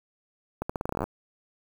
accelerating click train, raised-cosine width 1 ms, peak -15 dBFS, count 14, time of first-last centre 0.62-1.04 s, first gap 75 ms, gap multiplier 0.84, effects 7-bit

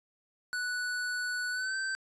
square tone with pitch glide, 1480 to 1551.8 Hz, F#6 to G6, 0 to -18 cents, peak -32 dBFS, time 0.53-1.95 s, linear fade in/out 0 ms, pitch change +82 cents, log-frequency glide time 1.51-1.76 s, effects resampled to 22050 Hz + 11-bit

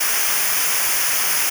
white noise with comb filter, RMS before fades -19 dBFS, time 0-1.5 s, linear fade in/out 10 ms, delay 0.25 ms, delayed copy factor -0.7, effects none

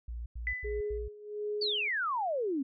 sine tone bursts, 58.27 Hz, A#1, in tune, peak -36 dBFS, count 4, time 0.08-1.082 s, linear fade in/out 5 ms, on 180 ms, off 94 ms
sine tone with exponential decay, 2000 Hz, B6, 21 cents sharp, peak -28 dBFS, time 0.47-0.98 s, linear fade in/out 1 ms, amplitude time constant 110 ms
sine tone with tremolo, 418.2 Hz, G#4, 12 cents sharp, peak -31 dBFS, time 0.64-1.89 s, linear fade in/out 10 ms, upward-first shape sine, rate 1.4 Hz, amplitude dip 85%
sine exponential sweep, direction down, 4699 to 256.4 Hz, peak -29 dBFS, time 1.61-2.63 s, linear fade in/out 10 ms
effects none

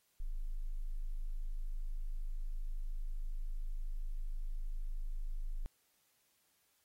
sine tone, 26.35 Hz, G#0, 26 cents sharp, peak -35 dBFS, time 0.2-5.66 s, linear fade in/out 0 ms, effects white hiss -75 dBFS RMS until 6.84 s + AAC 48 kbps

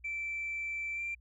sine tone with pitch glide, 2333 to 2363 Hz, D7 to D7, -12 to +10 cents, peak -33 dBFS, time 0.04-1.15 s, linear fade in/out 10 ms, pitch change +22 cents, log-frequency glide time 0.94-1.01 s, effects tanh soft clip ceiling -30 dBFS + added 60 Hz sine -57 dBFS peak until 1.2 s

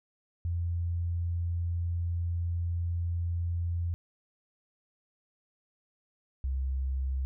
sine tone pair in turn, 85.8 / 66.33 Hz, F2 / C2, -30 / +24 cents, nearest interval major third, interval 446 cents, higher first, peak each -28 dBFS, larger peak neither, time 0.45-3.94 / 6.44-7.25 s, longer first, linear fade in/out 0 ms, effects none

